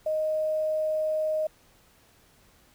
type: tone with quantisation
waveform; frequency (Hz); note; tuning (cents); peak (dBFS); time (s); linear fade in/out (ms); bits
sine; 622.3; D#5; 0; -24; 0.06-1.47; 5; 9
effects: pink hiss -60 dBFS RMS until 2.74 s